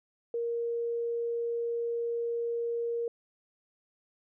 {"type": "tone", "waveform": "sine", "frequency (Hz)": 468.4, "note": "A#4", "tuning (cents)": 8, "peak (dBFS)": -29, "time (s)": [0.34, 3.08], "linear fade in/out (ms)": 2, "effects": []}